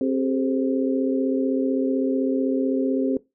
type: tone cluster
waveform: sine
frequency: 265.4 / 394.3 / 430.1 / 522 Hz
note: C4 / G4 / A4 / C5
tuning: +25 / +10 / -39 / -4 cents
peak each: -21 / -28 / -29 / -29 dBFS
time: 0.01-3.17 s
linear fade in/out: 2 ms
effects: noise-tail reverb RT60 0.2 s tail -19 dB re dry